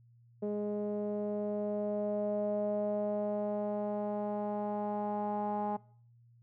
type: tone with low-pass filter sweep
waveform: sawtooth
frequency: 207.7 Hz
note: G#3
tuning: in tune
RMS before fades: -34 dBFS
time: 0.42-5.77 s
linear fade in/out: 10 ms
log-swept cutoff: 510 to 840 Hz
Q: 6.1
effects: noise-tail reverb RT60 0.5 s tail -22 dB re dry + added 118 Hz sine -59 dBFS peak until 6.42 s